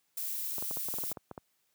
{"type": "noise", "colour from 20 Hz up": "violet", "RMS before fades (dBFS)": -36, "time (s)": [0.17, 1.13], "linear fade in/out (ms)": 5}
{"type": "clicks", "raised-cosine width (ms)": 1, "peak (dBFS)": -27, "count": 12, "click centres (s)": [0.583, 0.625, 0.711, 0.771, 0.886, 0.94, 0.985, 1.037, 1.116, 1.172, 1.313, 1.378]}
{"effects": ["white hiss -75 dBFS RMS until 1.74 s", "high-pass 80 Hz 12 dB/octave"]}